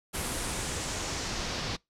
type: noise with low-pass filter sweep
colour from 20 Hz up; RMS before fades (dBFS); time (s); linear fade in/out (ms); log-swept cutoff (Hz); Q
pink; -34; 0.13-1.77; 20; 11000 to 4700; 1.9
effects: noise-tail reverb RT60 0.2 s tail -25 dB re dry